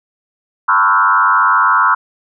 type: tone with frequency modulation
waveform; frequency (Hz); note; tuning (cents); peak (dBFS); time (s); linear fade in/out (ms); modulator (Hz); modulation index
sine; 1208; D6; +48; -8; 0.68-1.95; 10; 94.7; 2.7
effects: none